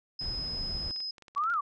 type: tone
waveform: sine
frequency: 5070 Hz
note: D#8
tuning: 32 cents sharp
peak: -33 dBFS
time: 0.19-1.11 s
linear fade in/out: 5 ms
type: noise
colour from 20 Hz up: brown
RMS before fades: -39 dBFS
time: 0.21-0.91 s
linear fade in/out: 0 ms
type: clicks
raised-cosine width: 0.2 ms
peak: -33 dBFS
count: 10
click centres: 0.962 / 1.004 / 1.182 / 1.223 / 1.282 / 1.35 / 1.38 / 1.438 / 1.501 / 1.539 s
type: exponential two-way sweep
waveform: sine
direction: up then down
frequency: 1108.7 to 1438 to 1108.7 Hz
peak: -26 dBFS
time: 1.36-1.61 s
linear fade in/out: 10 ms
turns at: 1.52 s
effects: resampled to 24000 Hz